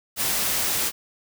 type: noise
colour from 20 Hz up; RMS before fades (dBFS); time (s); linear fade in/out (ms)
white; -24; 0.16-0.92; 50
effects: none

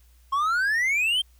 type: exponential sweep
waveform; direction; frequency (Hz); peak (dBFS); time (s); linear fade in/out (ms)
triangle; up; 1069 to 3200; -19; 0.32-1.22; 10
effects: added 60 Hz sine -53 dBFS peak until 1.39 s + white hiss -64 dBFS RMS until 1.39 s

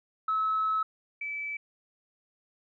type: tone pair in turn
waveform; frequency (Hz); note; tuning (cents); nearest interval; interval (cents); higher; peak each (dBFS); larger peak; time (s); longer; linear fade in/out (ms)
sine; 1295 / 2307; E6 / D7; -31 / -31; minor seventh; 1000; second; -24 / -32; first; 0.28-0.83 / 1.21-1.57; first; 5
effects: tanh soft clip ceiling -20 dBFS

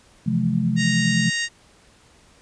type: chord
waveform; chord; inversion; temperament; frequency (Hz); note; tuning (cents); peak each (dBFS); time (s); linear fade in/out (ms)
sine; F major seventh; second; equal with one note detuned; 130.81 / 164.81 / 174.61 / 214.9; C3 / E3 / F3 / A3; 0 / 0 / 0 / -41; -25 / -26 / -23 / -22; 0.26-1.3; 10
type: harmonic tone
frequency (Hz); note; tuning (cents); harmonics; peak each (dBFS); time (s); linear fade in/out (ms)
932.3; A#5; 0; 2 / 3 / 4 / 5 / 6 / 7 / 8 / 9; -24 / -30 / -32 / -32 / -36 / -33 / -37 / -39; 0.76-1.49; 50
effects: pink hiss -54 dBFS RMS until 2.41 s + resampled to 22050 Hz

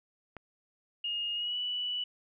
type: click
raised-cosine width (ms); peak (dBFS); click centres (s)
0.5; -28; 0.367
type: tone with pitch glide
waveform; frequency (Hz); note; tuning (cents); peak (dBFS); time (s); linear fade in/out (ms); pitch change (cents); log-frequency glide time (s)
sine; 2849 to 2958; F7 to F#7; +34 to -1; -31; 1.04-2.04; 5; +65; 1.34-1.57
effects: none

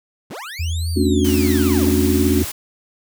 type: linear two-way sweep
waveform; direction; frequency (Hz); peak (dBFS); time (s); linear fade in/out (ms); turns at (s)
25% pulse; up then down; 80 to 4700 to 80; -26; 0.3-1.93; 10; 0.9
type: tone with vibrato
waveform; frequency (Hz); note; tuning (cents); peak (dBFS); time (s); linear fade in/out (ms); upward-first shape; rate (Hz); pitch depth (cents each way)
sine; 82.8; E2; +8; -19; 0.59-2.45; 10; triangle; 19; 11
type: chord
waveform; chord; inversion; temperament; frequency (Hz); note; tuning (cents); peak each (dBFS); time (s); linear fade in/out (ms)
sine; D major seventh; second; just; 220.2 / 275.3 / 293.7 / 367.1; A3 / C#4 / D4 / F#4; +2 / -12 / 0 / -14; -20; 0.96-2.43; 10
type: noise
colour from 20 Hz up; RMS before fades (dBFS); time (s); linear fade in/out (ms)
white; -28; 1.24-2.52; 10
effects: none

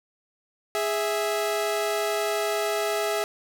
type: tone pair together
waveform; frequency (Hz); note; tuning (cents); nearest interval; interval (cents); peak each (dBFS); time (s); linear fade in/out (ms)
sawtooth; 414.5 / 657.4; G#4 / E5; -3 / -5; minor sixth; 798; -23; 0.75-3.24; 0
effects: none

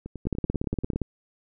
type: two click trains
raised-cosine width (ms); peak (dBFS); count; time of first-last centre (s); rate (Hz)
3; -23 / -13; 10 / 14; 0.06-0.934 / 0.27-1.017; 10.3 / 17.4
effects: none

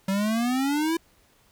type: exponential sweep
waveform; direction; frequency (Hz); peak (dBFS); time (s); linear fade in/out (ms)
square; up; 190 to 337.1; -23; 0.08-0.97; 5
effects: pink hiss -61 dBFS RMS until 1.51 s

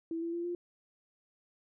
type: tone with pitch steps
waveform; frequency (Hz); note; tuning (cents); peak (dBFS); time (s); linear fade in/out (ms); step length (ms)
sine; 329.6 / 336.1 / 342.8 / 349.6; E4 / E4 / F4 / F4; 0 / +34 / -32 / +2; -33; 0.11-0.55; 2; 110
effects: none

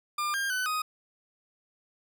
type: tone with pitch steps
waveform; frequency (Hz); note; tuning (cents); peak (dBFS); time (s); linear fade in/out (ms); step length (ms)
40% pulse; 1200 / 1604 / 1505 / 1250; D6 / G6 / F#6 / D#6; +37 / +39 / +29 / +8; -27; 0.18-0.82; 5; 160
effects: none

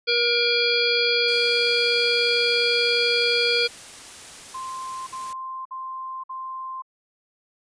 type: harmonic tone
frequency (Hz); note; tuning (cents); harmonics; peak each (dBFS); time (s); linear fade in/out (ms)
475.8; A#4; +35; 1 / 3 / 5 / 7 / 9 / 10; -24 / -29 / -24 / -26 / -27 / -25; 0.07-3.68; 20
type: noise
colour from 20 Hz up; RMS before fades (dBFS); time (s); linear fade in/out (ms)
white; -41; 1.28-5.33; 2
type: tone bursts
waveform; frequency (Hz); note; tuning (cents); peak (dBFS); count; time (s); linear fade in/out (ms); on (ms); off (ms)
sine; 1046.5; C6; 0; -30; 4; 4.54-6.822; 10; 530; 54
effects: resampled to 22050 Hz

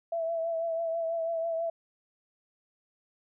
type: tone with vibrato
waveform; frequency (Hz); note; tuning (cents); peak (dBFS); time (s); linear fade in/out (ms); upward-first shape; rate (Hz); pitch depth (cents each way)
sine; 662; E5; +7; -28; 0.12-1.7; 5; triangle; 6.1; 38
effects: none

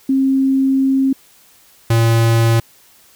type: tone pair in turn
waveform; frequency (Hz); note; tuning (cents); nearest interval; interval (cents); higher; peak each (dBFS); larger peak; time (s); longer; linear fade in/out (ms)
sine / square; 267.9 / 114.67; C4 / A#2; +41 / -28; octave + minor third; 1469; first; -11; neither; 0.09-1.13 / 1.9-2.6; first; 5
effects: white hiss -49 dBFS RMS until 3.15 s

